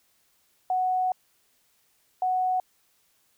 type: tone pair in turn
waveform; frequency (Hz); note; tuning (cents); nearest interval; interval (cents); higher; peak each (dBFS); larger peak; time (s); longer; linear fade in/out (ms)
sine; 740 / 740; F#5 / F#5; 0 / 0; unison; 0; neither; -22; neither; 0.7-1.12 / 2.22-2.6; first; 2
effects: white hiss -67 dBFS RMS until 3.37 s